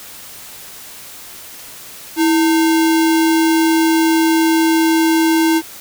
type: tone with sample-and-hold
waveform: sine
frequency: 325.1 Hz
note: E4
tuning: 24 cents flat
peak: -10 dBFS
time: 2.16-5.62 s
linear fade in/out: 50 ms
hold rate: 1225 Hz
effects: white hiss -35 dBFS RMS until 5.8 s